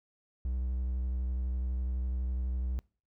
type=tone with vibrato; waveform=triangle; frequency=62.9 Hz; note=B1; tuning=32 cents sharp; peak=-28 dBFS; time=0.45-2.79 s; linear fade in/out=0 ms; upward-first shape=square; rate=12 Hz; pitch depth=23 cents each way; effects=noise-tail reverb RT60 0.4 s tail -25 dB re dry